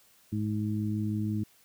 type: harmonic tone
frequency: 106.1 Hz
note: G#2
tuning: 38 cents sharp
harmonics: 1 / 2 / 3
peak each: -31 / -31 / -36 dBFS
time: 0.32-1.44 s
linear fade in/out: 10 ms
effects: white hiss -62 dBFS RMS until 1.64 s